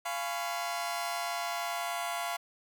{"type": "chord", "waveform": "sawtooth", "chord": "C# dominant seventh", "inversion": "first", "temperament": "just", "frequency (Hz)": [693, 831.5, 997.9, 1108.7], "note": ["E#5", "G#5", "B5", "C#6"], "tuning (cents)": [-14, 2, 18, 0], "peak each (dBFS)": [-31, -37, -36, -37], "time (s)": [0.05, 2.37], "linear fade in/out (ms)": 10, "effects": []}